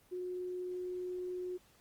sine tone with vibrato, 362.6 Hz, F#4, 35 cents flat, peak -37 dBFS, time 0.11-1.58 s, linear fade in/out 20 ms, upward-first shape triangle, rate 20 Hz, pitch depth 11 cents each way, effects pink hiss -66 dBFS RMS until 1.8 s + Opus 24 kbps

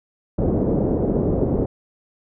white low-pass noise, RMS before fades -20 dBFS, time 0.38-1.66 s, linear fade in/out 5 ms, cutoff 490 Hz, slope 24 dB/octave, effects none

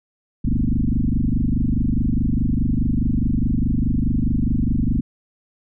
sine tone with frequency modulation, 104.7 Hz, G#2, 15 cents sharp, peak -16 dBFS, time 0.44-5.01 s, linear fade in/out 10 ms, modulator 24.8 Hz, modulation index 6.6, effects none

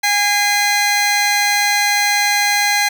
20% pulse tone pair together, 818 / 2057 Hz, G#5 / C7, -26 / -30 cents, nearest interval octave + major third, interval 1596 cents, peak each -11 dBFS, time 0.03-2.89 s, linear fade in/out 10 ms, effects none

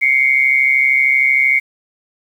sine tone pair together, 2105 / 2238 Hz, C7 / C#7, +10 / +16 cents, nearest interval minor second, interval 106 cents, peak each -13 / -13 dBFS, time 0.01-1.6 s, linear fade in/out 20 ms, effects 7-bit

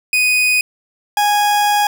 40% pulse tone pair in turn, 2490 / 827.6 Hz, D#7 / G#5, +1 / -6 cents, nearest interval octave + perfect fifth, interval 1907 cents, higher first, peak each -11 dBFS, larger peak neither, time 0.13-0.61 / 1.17-1.87 s, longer second, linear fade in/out 2 ms, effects none

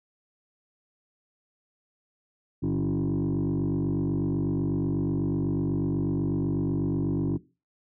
sine tone with frequency modulation, 220 Hz, A3, in tune, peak -22 dBFS, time 2.62-7.38 s, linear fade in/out 20 ms, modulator 48.1 Hz, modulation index 2.6, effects noise-tail reverb RT60 0.3 s tail -20 dB re dry + tanh soft clip ceiling -22 dBFS

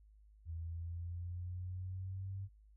sine exponential sweep, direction up, 81.5 to 98 Hz, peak -40 dBFS, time 0.45-2.49 s, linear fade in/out 50 ms, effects added 52 Hz sine -60 dBFS peak until 2.76 s

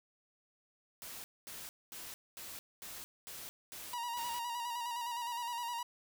white noise bursts, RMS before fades -47 dBFS, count 8, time 1.02-4.39 s, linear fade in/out 0 ms, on 220 ms, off 230 ms
45% pulse tone with vibrato, 951 Hz, A#5, 34 cents sharp, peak -37 dBFS, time 3.93-5.83 s, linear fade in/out 5 ms, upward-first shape square, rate 9.7 Hz, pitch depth 37 cents each way
effects none

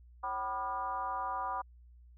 sine tone with frequency modulation, 984 Hz, B5, 7 cents flat, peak -33 dBFS, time 0.23-1.62 s, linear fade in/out 10 ms, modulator 220 Hz, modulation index 1.2, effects added 60 Hz sine -54 dBFS peak until 2.17 s

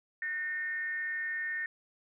sine tone with frequency modulation, 1819 Hz, A#6, 43 cents flat, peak -32 dBFS, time 0.22-1.66 s, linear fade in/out 2 ms, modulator 328 Hz, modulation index 0.39, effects none

